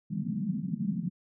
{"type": "band-pass noise", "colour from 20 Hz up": "pink", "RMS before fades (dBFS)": -32, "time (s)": [0.1, 1.1], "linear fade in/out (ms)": 20, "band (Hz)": [160, 220], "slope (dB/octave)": 48, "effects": []}